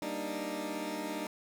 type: chord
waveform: 20% pulse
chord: Eb major seventh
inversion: first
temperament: equal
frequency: 196 / 233.1 / 293.7 / 311.1 Hz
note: G3 / Bb3 / D4 / Eb4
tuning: 0 / 0 / 0 / 0 cents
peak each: -38 / -39 / -35 / -34 dBFS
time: 0.02-1.27 s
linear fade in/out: 2 ms
effects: none